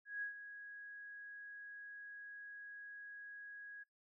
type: tone with ADSR envelope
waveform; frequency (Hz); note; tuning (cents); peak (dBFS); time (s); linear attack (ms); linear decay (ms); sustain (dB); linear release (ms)
sine; 1657; G#6; -4; -38; 0.05-3.84; 170; 110; -11; 16
effects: noise-tail reverb RT60 0.2 s tail -24 dB re dry